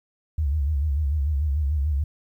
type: tone with vibrato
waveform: sine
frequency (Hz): 73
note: D2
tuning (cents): -10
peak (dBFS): -20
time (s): 0.38-2.04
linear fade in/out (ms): 5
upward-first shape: sine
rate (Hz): 6.8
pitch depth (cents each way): 130
effects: 10-bit